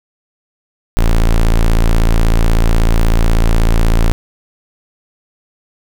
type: tone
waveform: square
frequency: 28.14 Hz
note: A0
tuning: 40 cents sharp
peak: -8 dBFS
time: 0.97-4.12 s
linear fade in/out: 0 ms
effects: none